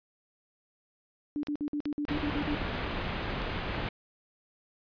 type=tone bursts; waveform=sine; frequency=293.7 Hz; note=D4; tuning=in tune; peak=-29 dBFS; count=10; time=1.36-2.548 s; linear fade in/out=0 ms; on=72 ms; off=52 ms
type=clicks; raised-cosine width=0.2 ms; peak=-23 dBFS; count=4; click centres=1.471 / 1.855 / 2.09 / 3.419 s
type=low-pass noise; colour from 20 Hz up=pink; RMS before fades=-34 dBFS; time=2.08-3.89 s; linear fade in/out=5 ms; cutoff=3500 Hz; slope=24 dB/octave
effects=resampled to 11025 Hz